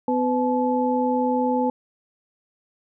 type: tone cluster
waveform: sine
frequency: 252.5 / 502 / 862 Hz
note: B3 / B4 / A5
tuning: +39 / +28 / -36 cents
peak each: -22 / -24 / -24 dBFS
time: 0.08-1.7 s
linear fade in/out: 2 ms
effects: none